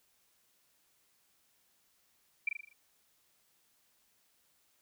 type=tone with echo; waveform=sine; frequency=2349 Hz; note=D7; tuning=in tune; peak=-27 dBFS; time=2.47-2.49 s; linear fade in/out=5 ms; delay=40 ms; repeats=6; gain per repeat=-5 dB; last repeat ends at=2.73 s; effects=white hiss -72 dBFS RMS until 4.81 s